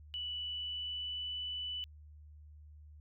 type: tone with pitch glide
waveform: sine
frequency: 2960 to 2981 Hz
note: F#7 to F#7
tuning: 0 to +12 cents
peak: -37 dBFS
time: 0.14-1.84 s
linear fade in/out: 0 ms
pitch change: +12 cents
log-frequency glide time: 0.33-1.32 s
effects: added 75 Hz sine -52 dBFS peak until 3 s